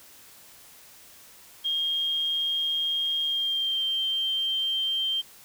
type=tone with pitch glide; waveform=sine; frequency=3231 to 3148 Hz; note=G#7 to G7; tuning=-48 to +7 cents; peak=-24 dBFS; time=1.64-5.22 s; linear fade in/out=20 ms; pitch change=-45 cents; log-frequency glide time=3.23-3.86 s; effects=white hiss -51 dBFS RMS until 5.44 s